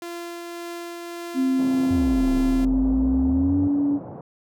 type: tone with tremolo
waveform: sawtooth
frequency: 343.3 Hz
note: F4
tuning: 30 cents flat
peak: -27 dBFS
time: 0.02-2.65 s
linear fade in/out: 2 ms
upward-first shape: triangle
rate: 1.8 Hz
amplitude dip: 25%
type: tone with pitch glide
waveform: sine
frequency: 263 to 285.2 Hz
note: C4 to C#4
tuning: +9 to +49 cents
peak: -18 dBFS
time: 1.34-4 s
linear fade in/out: 50 ms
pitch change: +140 cents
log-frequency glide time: 3.32-3.59 s
type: band-pass noise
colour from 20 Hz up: pink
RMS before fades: -37 dBFS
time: 1.59-4.21 s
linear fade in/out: 2 ms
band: 110 to 820 Hz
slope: 24 dB/octave
type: exponential two-way sweep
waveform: sine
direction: down then up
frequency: 98.1 to 33.09 to 98.1 Hz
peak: -24 dBFS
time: 1.9-3.68 s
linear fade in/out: 10 ms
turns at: 2.33 s
effects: none